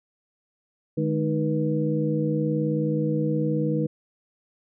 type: tone cluster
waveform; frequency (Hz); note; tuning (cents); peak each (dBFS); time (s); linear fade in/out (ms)
sine; 152.6 / 211.5 / 310.9 / 485.2; D#3 / G#3 / D#4 / B4; -33 / +32 / -1 / -31; -25 / -29 / -27 / -28; 0.97-3.87; 10
effects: none